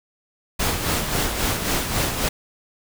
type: noise with tremolo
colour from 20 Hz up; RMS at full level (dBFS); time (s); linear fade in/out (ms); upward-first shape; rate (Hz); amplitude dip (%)
pink; -21; 0.59-2.29; 10; sine; 3.7; 50
effects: none